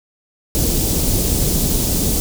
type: band-stop noise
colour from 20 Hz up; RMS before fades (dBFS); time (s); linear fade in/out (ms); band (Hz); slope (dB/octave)
pink; -17; 0.55-2.2; 0; 390 to 5800; 12
effects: none